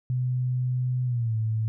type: tone with pitch glide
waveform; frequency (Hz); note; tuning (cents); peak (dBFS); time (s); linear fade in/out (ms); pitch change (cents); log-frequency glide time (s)
sine; 126.1 to 110.41; B2 to A2; +36 to +6; -23; 0.1-1.68; 0; -230; 1.05-1.35
effects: none